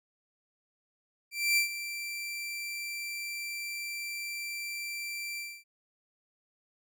sawtooth tone with ADSR envelope, 2349 Hz, D7, in tune, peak -19 dBFS, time 1.31-5.64 s, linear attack 260 ms, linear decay 110 ms, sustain -13 dB, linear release 260 ms, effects none

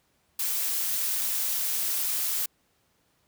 blue noise, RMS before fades -28 dBFS, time 0.39-2.46 s, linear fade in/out 5 ms, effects pink hiss -69 dBFS RMS until 3.27 s + high-pass 60 Hz 12 dB/octave

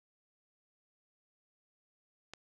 click, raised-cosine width 0.2 ms, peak -27 dBFS, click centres 2.336 s, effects none

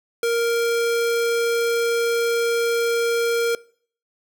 square tone, 466.7 Hz, A#4, 2 cents sharp, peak -19 dBFS, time 0.23-3.55 s, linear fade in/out 2 ms, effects noise-tail reverb RT60 0.5 s tail -22 dB re dry

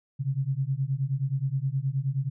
sine beating tone pair, 130.81 / 140.31 Hz, C3 / C#3, 0 / +21 cents, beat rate 9.5 Hz, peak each -28 dBFS, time 0.19-2.3 s, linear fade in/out 20 ms, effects none

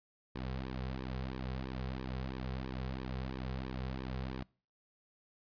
sawtooth tone with flanger, 64.7 Hz, C2, 19 cents flat, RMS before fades -40 dBFS, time 0.35-4.43 s, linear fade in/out 5 ms, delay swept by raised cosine 1.4 to 3.4 ms, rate 3 Hz, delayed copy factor -0.9, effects noise-tail reverb RT60 0.4 s tail -25 dB re dry + resampled to 11025 Hz

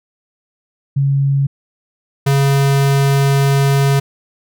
sine / square tone pair in turn, 138.59 / 138.59 Hz, C#3 / C#3, 0 / 0 cents, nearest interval unison, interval 0 cents, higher neither, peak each -11 dBFS, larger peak neither, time 0.96-1.47 / 2.26-4 s, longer second, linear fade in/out 10 ms, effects none

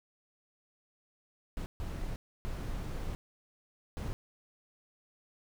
brown noise bursts at uneven times, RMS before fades -37 dBFS, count 4, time 1.57-1.66 / 1.8-2.16 / 2.45-3.15 / 3.97-4.13 s, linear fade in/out 0 ms, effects none

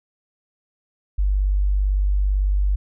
sine tone, 48.96 Hz, G1, 1 cent flat, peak -16 dBFS, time 1.18-2.76 s, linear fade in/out 10 ms, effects none

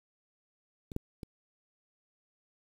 clicks, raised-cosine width 3 ms, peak -30 / -19 / -28 dBFS, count 3, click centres 0.918 / 0.964 / 1.232 s, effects 8-bit

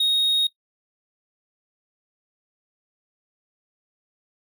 triangle tone, 3742 Hz, A#7, 6 cents sharp, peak -16 dBFS, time 0-0.47 s, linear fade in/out 5 ms, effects noise-tail reverb RT60 0.1 s tail -19 dB re dry

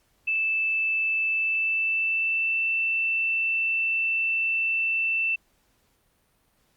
sine tone with pitch glide, 2637 to 2668 Hz, E7 to E7, 0 to +20 cents, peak -22 dBFS, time 0.27-5.36 s, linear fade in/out 10 ms, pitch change +20 cents, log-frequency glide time 1.27-2.67 s, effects pink hiss -67 dBFS RMS until 6.76 s + Opus 48 kbps

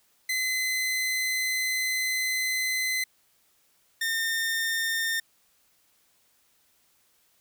sawtooth tone pair in turn, 2040 / 1817.4 Hz, C7 / A#6, -44 / -44 cents, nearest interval major second, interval 200 cents, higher first, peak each -22 dBFS, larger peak neither, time 0.29-3.04 / 4.01-5.2 s, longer first, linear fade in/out 5 ms, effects white hiss -66 dBFS RMS until 7.4 s

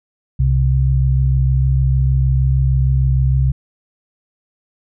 sine tone pair together, 65.36 / 131.9 Hz, C2 / C3, -1 / +14 cents, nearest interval octave, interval 1215 cents, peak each -14 dBFS, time 0.39-3.52 s, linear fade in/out 10 ms, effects none

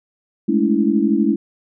sine chord, A major seventh, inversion third, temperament equal with one note detuned, 207.7 / 220 / 284 / 329.6 Hz, G#3 / A3 / C#4 / E4, 0 / 0 / +42 / 0 cents, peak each -19 dBFS, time 0.48-1.36 s, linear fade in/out 10 ms, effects none

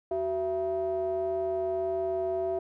triangle ring-modulated tone, 146.83 Hz, D3, in tune, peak -22 dBFS, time 0.11-2.59 s, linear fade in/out 5 ms, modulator 523 Hz, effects none

